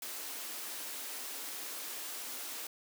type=high-pass noise; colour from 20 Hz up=white; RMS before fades=-42 dBFS; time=0.02-2.67 s; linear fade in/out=2 ms; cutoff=230 Hz; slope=96 dB/octave; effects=none